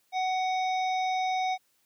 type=harmonic tone; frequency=746 Hz; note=F#5; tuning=14 cents sharp; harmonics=1 / 3 / 5 / 7 / 8; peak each=-26 / -36 / -40 / -48 / -49 dBFS; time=0.12-1.58 s; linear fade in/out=50 ms; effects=white hiss -70 dBFS RMS until 1.85 s + high-pass 100 Hz 12 dB/octave